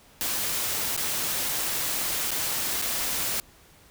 white noise with dropouts, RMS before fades -28 dBFS, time 0.21-3.4 s, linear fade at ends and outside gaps 0 ms, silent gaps 0.964-0.976 / 2.307-2.315 / 2.816-2.822 s, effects pink hiss -55 dBFS RMS until 3.9 s

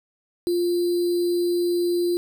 sine tone with sample-and-hold, 349.2 Hz, F4, in tune, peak -19 dBFS, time 0.47-2.17 s, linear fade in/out 0 ms, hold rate 4410 Hz, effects none

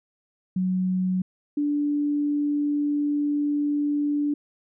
sine tone pair in turn, 185 / 291.9 Hz, F#3 / D4, 0 / -10 cents, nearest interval minor sixth, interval 790 cents, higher second, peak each -21 dBFS, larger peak neither, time 0.56-1.22 / 1.57-4.34 s, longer second, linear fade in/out 5 ms, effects none

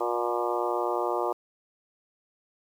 harmonic tone with a mistuned harmonic, 119.5 Hz, A#2, 43 cents sharp, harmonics 3 / 4 / 5 / 6 / 7 / 8 / 9 / 10, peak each -31 / -32 / -33 / -34 / -34 / -35 / -36 / -36 dBFS, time 0-1.33 s, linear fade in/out 10 ms, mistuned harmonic 7, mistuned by +17 cents, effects 9-bit

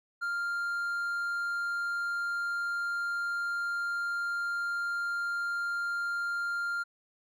triangle tone, 1396.9 Hz, F6, in tune, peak -28 dBFS, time 0.21-6.84 s, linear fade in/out 20 ms, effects none

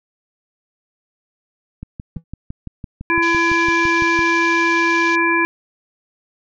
click train, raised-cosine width 5 ms, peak -17 dBFS, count 15, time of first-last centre 1.83-4.191 s, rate 5.93 Hz
triangle tone with exponential decay, 164.81 Hz, E3, in tune, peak -26 dBFS, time 2.16-2.24 s, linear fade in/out 2 ms, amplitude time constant 17 ms
harmonic tone, 336.4 Hz, E4, 35 cents sharp, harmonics 1 / 3 / 5 / 7, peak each -19 / -19 / -19 / -19 dBFS, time 3.1-5.45 s, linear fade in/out 0 ms
pink band-pass noise, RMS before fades -33 dBFS, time 3.22-5.16 s, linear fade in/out 10 ms, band 2700 to 6600 Hz, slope 96 dB/octave
effects none

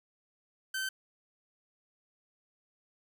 sawtooth tone, 1542 Hz, G6, 29 cents flat, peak -29 dBFS, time 0.74-0.89 s, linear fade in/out 5 ms, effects none

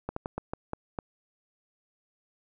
slowing click train, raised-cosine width 1 ms, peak -18 dBFS, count 7, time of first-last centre 0.09-0.988 s, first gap 74 ms, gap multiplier 1.28, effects none

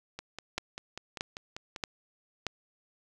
two click trains, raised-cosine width 0.2 ms, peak -22 / -14 dBFS, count 9 / 4, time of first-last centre 0.19-1.762 / 0.58-2.467 s, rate 5.09 / 1.59 Hz, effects none

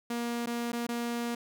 sawtooth tone with dropouts, 236.8 Hz, A#3, 27 cents sharp, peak -27 dBFS, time 0.1-1.35 s, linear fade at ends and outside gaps 5 ms, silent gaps 0.461-0.47 / 0.72-0.73 / 0.868-0.888 s, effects none

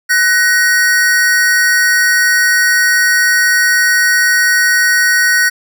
square tone pair together, 1493.7 / 1882 Hz, F#6 / A#6, +16 / +16 cents, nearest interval major third, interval 400 cents, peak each -12 dBFS, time 0.09-5.5 s, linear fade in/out 20 ms, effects none

